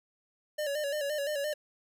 square tone with vibrato, 583 Hz, D5, 13 cents flat, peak -31 dBFS, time 0.58-1.54 s, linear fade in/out 10 ms, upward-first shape square, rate 5.8 Hz, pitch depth 61 cents each way, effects none

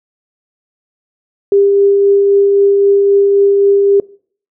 sine tone with tremolo, 399.4 Hz, G4, 32 cents sharp, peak -5 dBFS, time 1.52-4 s, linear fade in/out 2 ms, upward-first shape triangle, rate 3.8 Hz, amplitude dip 25%, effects noise-tail reverb RT60 0.5 s tail -22 dB re dry

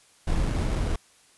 brown noise with sample-and-hold, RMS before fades -25 dBFS, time 0.27-0.96 s, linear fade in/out 5 ms, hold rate 4410 Hz, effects white hiss -58 dBFS RMS until 1.37 s + resampled to 24000 Hz

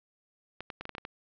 clicks, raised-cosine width 0.3 ms, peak -22 dBFS, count 8, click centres 0.606 / 0.702 / 0.81 / 0.854 / 0.893 / 0.951 / 0.982 / 1.051 s, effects low-pass 4000 Hz 12 dB/octave

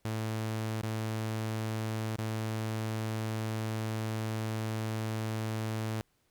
sawtooth tone with dropouts, 110 Hz, A2, in tune, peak -28 dBFS, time 0.05-6.01 s, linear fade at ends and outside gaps 0 ms, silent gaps 0.815-0.833 / 2.161-2.185 s, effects pink hiss -73 dBFS RMS until 6.3 s

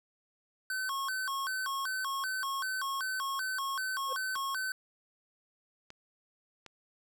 square tone with vibrato, 1289 Hz, E6, 39 cents flat, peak -33 dBFS, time 0.7-4.72 s, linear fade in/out 2 ms, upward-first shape square, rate 2.6 Hz, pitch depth 290 cents each way
triangle tone with exponential growth, 518 Hz, C5, 17 cents flat, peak -32 dBFS, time 4.05-4.13 s, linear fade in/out 5 ms, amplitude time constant 17 ms
clicks, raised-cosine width 0.2 ms, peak -30 dBFS, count 3, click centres 4.36 / 5.904 / 6.663 s
effects none

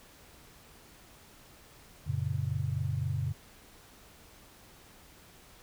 sine chord, F# major, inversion none, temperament equal with one note detuned, 92.5 / 116.54 / 140.28 Hz, F#2 / A#2 / C#3, 0 / 0 / +21 cents, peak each -34 / -34 / -33 dBFS, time 2.06-3.33 s, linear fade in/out 20 ms, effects pink hiss -56 dBFS RMS until 5.62 s

